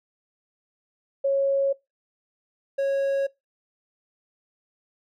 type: tone pair in turn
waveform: sine / triangle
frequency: 550 / 550 Hz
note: C#5 / C#5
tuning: -14 / -14 cents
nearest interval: unison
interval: 0 cents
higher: neither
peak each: -19 dBFS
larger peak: neither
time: 1.24-1.73 / 2.78-3.27 s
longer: neither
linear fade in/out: 10 ms
effects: noise-tail reverb RT60 0.2 s tail -22 dB re dry